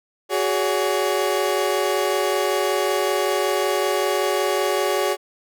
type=chord; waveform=30% pulse; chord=F# suspended second; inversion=none; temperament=equal with one note detuned; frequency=370 / 415.3 / 567 Hz; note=F#4 / G#4 / C#5; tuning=0 / 0 / +39 cents; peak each=-21 dBFS; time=0.29-5.17 s; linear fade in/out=50 ms; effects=none